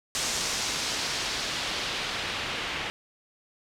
white noise with low-pass filter sweep, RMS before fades -31 dBFS, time 0.15-2.9 s, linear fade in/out 0 ms, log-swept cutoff 6700 to 2700 Hz, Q 1.2, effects none

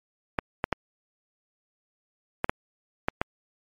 clicks, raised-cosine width 0.5 ms, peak -8 dBFS, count 7, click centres 0.388 / 0.641 / 0.727 / 2.444 / 2.495 / 3.085 / 3.215 s, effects MP3 64 kbps

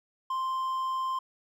triangle tone with hard clipping, 1046.5 Hz, C6, in tune, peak -29 dBFS, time 0.3-1.19 s, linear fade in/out 5 ms, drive 6 dB, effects none

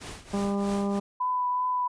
pink noise with tremolo, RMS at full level -38 dBFS, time 0-1 s, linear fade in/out 20 ms, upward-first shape triangle, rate 3.1 Hz, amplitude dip 85%
harmonic tone, 200 Hz, G3, 35 cents sharp, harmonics 1 / 2 / 3 / 4 / 5 / 6, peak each -26 / -32 / -36 / -38 / -40 / -42 dBFS, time 0.33-1 s, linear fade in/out 10 ms
sine tone with vibrato, 997 Hz, B5, 16 cents sharp, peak -24 dBFS, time 1.2-1.88 s, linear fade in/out 10 ms, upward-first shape triangle, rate 2.7 Hz, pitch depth 14 cents each way
effects resampled to 22050 Hz

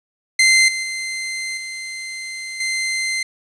sawtooth tone with level steps, 2077 Hz, C7, 13 cents flat, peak -7 / -18 / -20 / -24 / -16 dBFS, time 0.39-3.23 s, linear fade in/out 5 ms, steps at 0.68 / 0.83 / 1.57 / 2.6 s, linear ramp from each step 5 ms, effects resampled to 24000 Hz + 8-bit

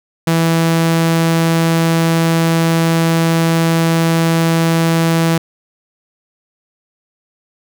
sawtooth tone, 164.81 Hz, E3, in tune, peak -7 dBFS, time 0.27-5.38 s, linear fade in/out 5 ms, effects none

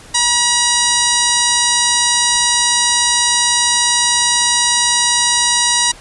harmonic tone, 960 Hz, B5, 49 cents flat, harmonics 1 / 2 / 3 / 4 / 5 / 6 / 7 / 8 / 9 / 10, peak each -20 / -21 / -23 / -18 / -21 / -18 / -23 / -24 / -21 / -24 dBFS, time 0.14-5.92 s, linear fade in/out 10 ms, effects pink hiss -39 dBFS RMS until 6 s + resampled to 24000 Hz

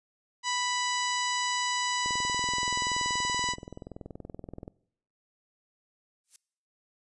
harmonic tone, 987.8 Hz, B5, in tune, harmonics 1 / 2 / 3 / 4 / 5 / 6 / 7 / 8, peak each -31 / -34 / -36 / -37 / -38 / -39 / -39 / -40 dBFS, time 0.43-3.56 s, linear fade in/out 50 ms
click train, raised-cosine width 2 ms, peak -27 dBFS, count 56, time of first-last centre 2.06-4.679 s, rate 21 Hz
violet noise with exponential growth, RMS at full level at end -41 dBFS, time 6.24-6.36 s, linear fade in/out 1 ms, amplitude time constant 25 ms
effects noise-tail reverb RT60 0.7 s tail -23 dB re dry + resampled to 22050 Hz

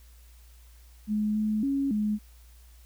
sine tone with pitch steps, 211.7 / 214.3 / 276.1 / 211 Hz, G#3 / A3 / C#4 / G#3, +33 / -45 / -7 / +28 cents, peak -24 dBFS, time 1.07-2.19 s, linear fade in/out 50 ms, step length 280 ms, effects added 59 Hz sine -50 dBFS peak until 2.85 s + white hiss -61 dBFS RMS until 2.85 s

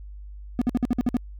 triangle tone bursts, 244.9 Hz, B3, 14 cents flat, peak -16 dBFS, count 8, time 0.59-1.168 s, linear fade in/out 0 ms, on 25 ms, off 54 ms, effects added 50 Hz sine -37 dBFS peak until 1.39 s

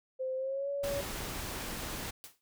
sine tone with pitch glide, 520 to 563.8 Hz, C5 to C#5, -11 to +29 cents, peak -32 dBFS, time 0.19-1.02 s, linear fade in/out 20 ms, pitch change +140 cents, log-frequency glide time 0.36-0.7 s
pink noise, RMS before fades -39 dBFS, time 0.83-2.11 s, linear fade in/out 10 ms
white noise with exponential decay, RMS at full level -44 dBFS, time 2.24-2.41 s, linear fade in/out 0 ms, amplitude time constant 35 ms
effects none

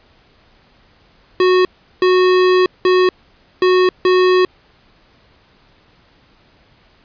square tone bursts at uneven times, 367.6 Hz, F#4, 11 cents flat, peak -10 dBFS, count 5, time 1.4-1.65 / 2.02-2.66 / 2.85-3.09 / 3.62-3.89 / 4.05-4.45 s, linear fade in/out 2 ms, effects pink hiss -52 dBFS RMS until 7.04 s + resampled to 11025 Hz

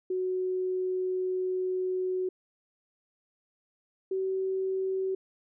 sine tone pair in turn, 370 / 380.2 Hz, F#4 / F#4, 0 / +47 cents, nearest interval unison, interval 47 cents, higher second, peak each -27 dBFS, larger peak neither, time 0.1-2.29 / 4.11-5.15 s, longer first, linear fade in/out 5 ms, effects none

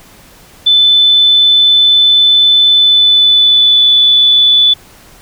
sine tone with pitch glide, 3512 to 3474 Hz, A7 to A7, -4 to -23 cents, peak -4 dBFS, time 0.66-4.74 s, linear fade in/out 10 ms, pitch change -19 cents, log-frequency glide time 2.67-3.9 s, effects pink hiss -40 dBFS RMS until 5.21 s

